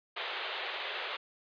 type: band-pass noise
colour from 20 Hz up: white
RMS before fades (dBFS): -38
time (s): 0.16-1.17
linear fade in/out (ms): 10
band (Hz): 390 to 3800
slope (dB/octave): 48
effects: resampled to 11025 Hz